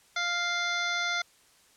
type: harmonic tone with a mistuned harmonic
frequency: 698.5 Hz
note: F5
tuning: in tune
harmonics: 1 / 2 / 3 / 5 / 6 / 7 / 8 / 9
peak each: -37 / -31 / -32 / -35 / -40 / -43 / -46 / -41 dBFS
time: 0.16-1.22 s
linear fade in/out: 5 ms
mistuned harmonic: 9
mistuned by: -36 cents
effects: white hiss -61 dBFS RMS until 1.76 s + low-pass 10000 Hz 12 dB/octave